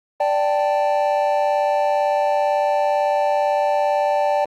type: chord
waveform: triangle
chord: D suspended fourth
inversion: none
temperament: just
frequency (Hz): 587.3 / 783.1 / 881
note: D5 / G5 / A5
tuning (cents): 0 / -2 / +2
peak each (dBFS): -17 / -19 / -21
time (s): 0.2-4.45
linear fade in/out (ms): 5
effects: Opus 32 kbps